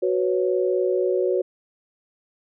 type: chord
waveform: sine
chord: F# suspended fourth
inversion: none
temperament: equal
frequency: 370 / 493.9 / 554.4 Hz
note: F#4 / B4 / C#5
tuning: 0 / 0 / 0 cents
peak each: -21 / -25 / -25 dBFS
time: 0.02-1.42 s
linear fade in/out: 10 ms
effects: none